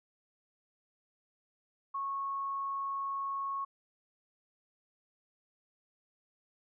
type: tone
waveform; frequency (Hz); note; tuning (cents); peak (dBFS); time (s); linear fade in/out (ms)
sine; 1100; C#6; -14; -33; 1.94-3.65; 10
effects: none